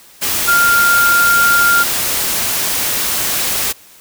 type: tone in noise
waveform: sine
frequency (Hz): 1396.9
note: F6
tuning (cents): 0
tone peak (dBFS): -9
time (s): 0.47-1.84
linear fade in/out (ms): 20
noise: white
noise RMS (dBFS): -17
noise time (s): 0.21-3.73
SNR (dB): +5
effects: white hiss -43 dBFS RMS until 4 s